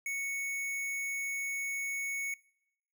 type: tone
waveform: square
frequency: 2217 Hz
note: C#7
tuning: in tune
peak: -34 dBFS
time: 0.06-2.34 s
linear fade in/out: 2 ms
effects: noise-tail reverb RT60 0.8 s tail -24 dB re dry